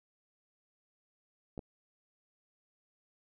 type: clicks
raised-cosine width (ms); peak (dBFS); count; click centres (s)
2; -29; 2; 1.578 / 1.592
effects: none